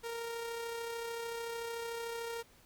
sawtooth tone with amplitude modulation, 464.3 Hz, A#4, 7 cents flat, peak -33 dBFS, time 0.03-2.43 s, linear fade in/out 20 ms, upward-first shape sine, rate 33.5 Hz, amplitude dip 30%, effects pink hiss -63 dBFS RMS until 2.65 s

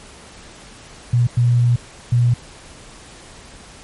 sine tone bursts at uneven times, 120.7 Hz, B2, 39 cents flat, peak -11 dBFS, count 3, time 1.13-1.27 / 1.37-1.76 / 2.12-2.34 s, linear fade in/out 5 ms, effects pink hiss -41 dBFS RMS until 3.83 s + MP3 48 kbps

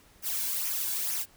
blue noise with flanger, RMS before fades -31 dBFS, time 0.22-1.26 s, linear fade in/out 50 ms, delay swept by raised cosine 0.24 to 1.64 ms, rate 2.2 Hz, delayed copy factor -0.6, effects pink hiss -59 dBFS RMS until 1.36 s

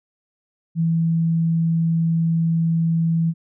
sine tone, 164.81 Hz, E3, in tune, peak -16 dBFS, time 0.75-3.34 s, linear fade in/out 50 ms, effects none

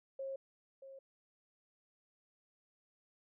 sine tone with echo, 540 Hz, C#5, 45 cents flat, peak -39 dBFS, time 0.19-0.36 s, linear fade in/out 5 ms, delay 630 ms, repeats 1, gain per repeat -11 dB, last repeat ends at 0.99 s, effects none

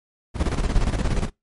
brown noise with tremolo, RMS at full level -19 dBFS, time 0.34-1.3 s, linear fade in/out 50 ms, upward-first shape square, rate 17 Hz, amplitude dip 65%, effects noise-tail reverb RT60 0.2 s tail -25 dB re dry + MP3 48 kbps

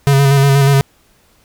square tone with vibrato, 138.59 Hz, C#3, in tune, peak -8 dBFS, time 0.07-0.81 s, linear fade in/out 0 ms, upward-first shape square, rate 8.3 Hz, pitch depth 25 cents each way, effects pink hiss -53 dBFS RMS until 1.44 s

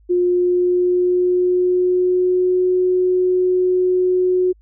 sine tone with pitch glide, 356.3 to 365.7 Hz, F4 to F#4, +35 to -20 cents, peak -13 dBFS, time 0.09-4.53 s, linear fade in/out 20 ms, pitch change +45 cents, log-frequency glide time 0.22-2.67 s, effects added 52 Hz sine -48 dBFS peak until 4.61 s

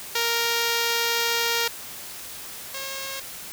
5% pulse tone pair in turn, 466.2 / 540.9 Hz, A#4 / C#5, 0 / -43 cents, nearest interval minor third, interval 257 cents, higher second, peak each -10 / -20 dBFS, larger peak first, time 0.15-1.68 / 2.74-3.2 s, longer first, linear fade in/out 5 ms, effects white hiss -38 dBFS RMS until 3.52 s

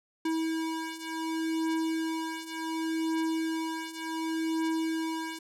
square beating tone pair, 322.5 / 323.18 Hz, E4 / E4, -38 / -34 cents, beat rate 0.68 Hz, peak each -35 / -32 dBFS, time 0.25-5.39 s, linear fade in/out 5 ms, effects low-pass 11000 Hz 12 dB/octave

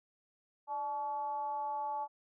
sine tone with frequency modulation, 863 Hz, A5, 34 cents flat, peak -34 dBFS, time 0.67-2.08 s, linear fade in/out 50 ms, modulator 269 Hz, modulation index 0.49, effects none

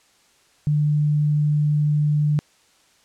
sine tone, 149 Hz, D3, 25 cents sharp, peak -16 dBFS, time 0.67-2.39 s, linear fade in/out 0 ms, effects white hiss -58 dBFS RMS until 3.04 s + low-pass 8000 Hz 12 dB/octave

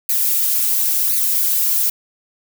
violet noise with flanger, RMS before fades -17 dBFS, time 0.09-1.9 s, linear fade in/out 5 ms, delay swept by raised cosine 0.45 to 5.35 ms, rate 0.95 Hz, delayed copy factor +0.8, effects none

